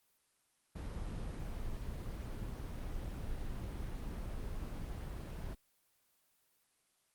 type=noise; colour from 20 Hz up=brown; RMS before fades=-41 dBFS; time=0.75-5.55 s; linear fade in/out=10 ms; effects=white hiss -75 dBFS RMS until 7.14 s + Opus 24 kbps